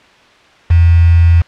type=tone with quantisation; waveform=sine; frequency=84.5 Hz; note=E2; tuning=43 cents sharp; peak=-4 dBFS; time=0.7-1.42 s; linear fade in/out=10 ms; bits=4; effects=white hiss -44 dBFS RMS until 1.47 s + low-pass 3000 Hz 12 dB/octave